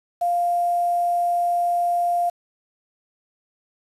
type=tone with quantisation; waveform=sine; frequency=698.5 Hz; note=F5; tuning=in tune; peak=-18 dBFS; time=0.21-2.3 s; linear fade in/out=10 ms; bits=7; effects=resampled to 32000 Hz